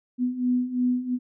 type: beating tone pair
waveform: sine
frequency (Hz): 246.9 / 249.8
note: B3 / B3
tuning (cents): 0 / +20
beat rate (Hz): 2.9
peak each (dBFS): -27 / -23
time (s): 0.18-1.19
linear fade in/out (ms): 50
effects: none